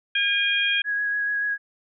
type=harmonic tone; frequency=812 Hz; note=G#5; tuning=39 cents flat; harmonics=2 / 3 / 4; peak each=-24 / -24 / -24 dBFS; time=0.15-0.82 s; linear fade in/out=5 ms
type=tone with vibrato; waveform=sine; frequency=1661.2 Hz; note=G#6; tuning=in tune; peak=-22 dBFS; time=0.84-1.58 s; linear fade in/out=50 ms; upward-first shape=sine; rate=6.9 Hz; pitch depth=14 cents each way
effects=none